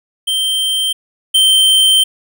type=tone pair in turn; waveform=square; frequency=3136 / 3118 Hz; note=G7 / G7; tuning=0 / -10 cents; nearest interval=unison; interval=10 cents; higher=first; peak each=-14 / -8 dBFS; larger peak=second; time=0.27-0.93 / 1.34-2.04 s; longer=second; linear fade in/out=10 ms; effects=none